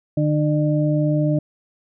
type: harmonic tone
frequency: 150.6 Hz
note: D3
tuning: 44 cents sharp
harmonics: 1 / 2 / 4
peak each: -18 / -21 / -24 dBFS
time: 0.17-1.39 s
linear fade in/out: 5 ms
effects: none